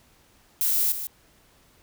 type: noise with echo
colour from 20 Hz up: violet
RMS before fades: -23 dBFS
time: 0.61-0.92 s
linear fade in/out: 0 ms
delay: 150 ms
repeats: 1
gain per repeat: -9 dB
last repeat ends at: 1.07 s
effects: pink hiss -59 dBFS RMS until 1.82 s